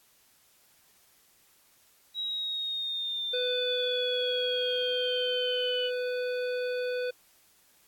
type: linear sweep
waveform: sine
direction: down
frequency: 3856 to 2960 Hz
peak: -30 dBFS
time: 2.14-5.91 s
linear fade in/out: 50 ms
type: harmonic tone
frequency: 497.4 Hz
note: B4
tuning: 12 cents sharp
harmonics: 1 / 3 / 5 / 7 / 9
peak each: -29 / -39 / -43 / -46 / -48 dBFS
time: 3.33-7.11 s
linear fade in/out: 10 ms
effects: white hiss -63 dBFS RMS until 7.87 s + AAC 64 kbps